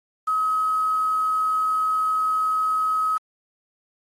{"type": "tone with quantisation", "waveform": "sine", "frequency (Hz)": 1274, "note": "D#6", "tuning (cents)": 41, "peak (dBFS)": -19, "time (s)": [0.27, 3.18], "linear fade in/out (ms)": 10, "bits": 7, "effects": ["AAC 32 kbps"]}